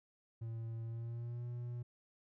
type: tone with pitch glide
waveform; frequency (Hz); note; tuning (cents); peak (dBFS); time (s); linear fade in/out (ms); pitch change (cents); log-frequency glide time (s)
triangle; 114 to 120.78; A#2 to B2; -38 to -38; -38; 0.41-1.83; 10; +100; 0.84-1.45
effects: none